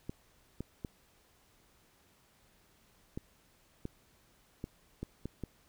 clicks, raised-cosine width 3 ms, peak -25 dBFS, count 9, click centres 0.095 / 0.606 / 0.848 / 3.175 / 3.854 / 4.641 / 5.03 / 5.256 / 5.437 s, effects pink hiss -67 dBFS RMS until 5.68 s

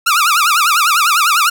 sawtooth tone with vibrato, 1278 Hz, D#6, 46 cents sharp, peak -6 dBFS, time 0.06-1.5 s, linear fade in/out 10 ms, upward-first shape triangle, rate 10 Hz, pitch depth 230 cents each way, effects none

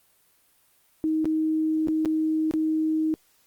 sine tone with dropouts, 314.5 Hz, D#4, 19 cents sharp, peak -21 dBFS, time 1.04-3.14 s, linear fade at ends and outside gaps 0 ms, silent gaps 1.245-1.255 / 1.873-1.884 / 2.05-2.057 / 2.511-2.538 s, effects white hiss -63 dBFS RMS until 3.46 s + Opus 32 kbps

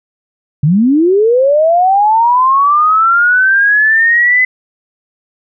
sine linear sweep, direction up, 135 to 2031 Hz, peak -6 dBFS, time 0.63-4.45 s, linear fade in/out 5 ms, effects none

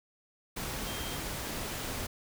sine tone in noise, 3183 Hz, G7, 26 cents sharp, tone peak -44 dBFS, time 0.86-1.17 s, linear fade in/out 10 ms, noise pink, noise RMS -37 dBFS, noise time 0.56-2.07 s, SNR -10 dB, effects none

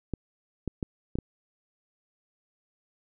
clicks, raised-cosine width 3 ms, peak -17 dBFS, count 5, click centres 0.137 / 0.677 / 0.828 / 1.155 / 1.187 s, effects none

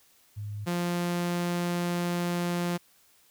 sine / sawtooth tone pair in turn, 103.83 / 174.62 Hz, G#2 / F3, 0 / 0 cents, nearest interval major sixth, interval 900 cents, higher second, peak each -33 / -23 dBFS, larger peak second, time 0.36-0.66 / 0.66-2.78 s, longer second, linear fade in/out 20 ms, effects white hiss -62 dBFS RMS until 3.3 s

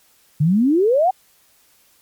sine exponential sweep, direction up, 141.1 to 784 Hz, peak -12 dBFS, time 0.4-1.11 s, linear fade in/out 10 ms, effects white hiss -56 dBFS RMS until 2.01 s + MP3 96 kbps

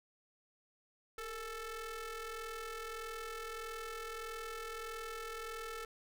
sawtooth ring-modulated tone, 436.1 Hz, A4, 15 cents flat, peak -35 dBFS, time 1.18-5.85 s, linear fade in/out 2 ms, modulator 893 Hz, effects none

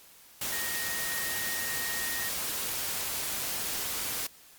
sine tone in noise, 1864.7 Hz, A#6, in tune, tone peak -36 dBFS, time 0.52-2.29 s, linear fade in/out 5 ms, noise white, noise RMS -33 dBFS, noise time 0.41-4.27 s, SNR -6 dB, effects white hiss -55 dBFS RMS until 4.58 s + Opus 48 kbps

